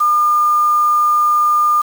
sine tone with quantisation, 1207 Hz, D6, 47 cents sharp, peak -10 dBFS, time 0-1.82 s, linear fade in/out 10 ms, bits 5, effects none

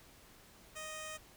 5% pulse tone with notch filter, 622.3 Hz, D#5, in tune, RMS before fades -45 dBFS, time 0.75-1.18 s, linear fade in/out 20 ms, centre 4400 Hz, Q 1.1, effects pink hiss -60 dBFS RMS until 1.36 s

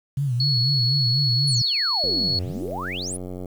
sine tone with vibrato, 130.81 Hz, C3, in tune, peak -20 dBFS, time 0.17-1.62 s, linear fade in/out 5 ms, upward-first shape sine, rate 4.1 Hz, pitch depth 160 cents each way
sine tone, 4368 Hz, C#8, 26 cents flat, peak -20 dBFS, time 0.4-2.39 s, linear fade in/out 2 ms
sine exponential two-way sweep, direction down then up, 11000 to 82.41 to 11000 Hz, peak -28 dBFS, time 1.47-3.17 s, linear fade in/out 10 ms, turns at 2.41 s
click train, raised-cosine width 2 ms, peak -21 dBFS, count 130, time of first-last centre 2.04-3.458 s, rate 91 Hz
effects 8-bit

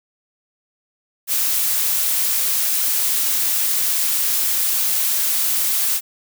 blue noise, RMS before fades -19 dBFS, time 1.27-6.01 s, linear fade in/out 50 ms, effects none

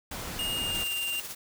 pink noise, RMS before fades -37 dBFS, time 0.11-0.84 s, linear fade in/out 5 ms
square tone with pitch glide, 2840 to 2791 Hz, F7 to F7, +28 to -2 cents, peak -30 dBFS, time 0.39-1.2 s, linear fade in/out 2 ms, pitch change -30 cents, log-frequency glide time 0.55-0.87 s
white noise with tremolo, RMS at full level -37 dBFS, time 0.74-1.35 s, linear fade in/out 10 ms, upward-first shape triangle, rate 18 Hz, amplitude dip 55%
effects none

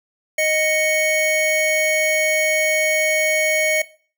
square tone pair together, 622.3 / 2222 Hz, D#5 / C#7, 0 / +4 cents, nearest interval octave + minor seventh, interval 2204 cents, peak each -20 dBFS, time 0.38-3.82 s, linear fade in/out 5 ms, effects noise-tail reverb RT60 0.4 s tail -18 dB re dry

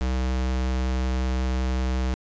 square tone, 63.9 Hz, C2, 40 cents flat, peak -23 dBFS, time 0.01-2.14 s, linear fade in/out 0 ms, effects resampled to 16000 Hz

